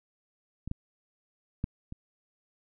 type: clicks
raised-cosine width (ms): 5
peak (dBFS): -24 / -20 / -17 / -27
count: 4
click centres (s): 0.676 / 0.714 / 1.641 / 1.924
effects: none